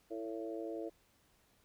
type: harmonic tone with a mistuned harmonic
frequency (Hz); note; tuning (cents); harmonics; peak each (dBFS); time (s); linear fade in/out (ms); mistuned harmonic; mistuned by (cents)
112; A2; +31; 3 / 4 / 5 / 6; -42 / -44 / -46 / -48; 0.1-0.9; 20; 3; -21
effects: pink hiss -71 dBFS RMS until 1.64 s